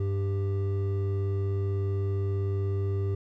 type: tone pair together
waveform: triangle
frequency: 98.1 / 392.9 Hz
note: G2 / G4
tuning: +2 / +4 cents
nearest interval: 2 octaves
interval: 2402 cents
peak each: -24 / -32 dBFS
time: 0-3.15 s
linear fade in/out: 5 ms
effects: none